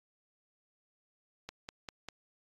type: click train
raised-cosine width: 0.2 ms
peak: -24 dBFS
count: 4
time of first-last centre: 1.49-2.086 s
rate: 5.03 Hz
effects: AAC 32 kbps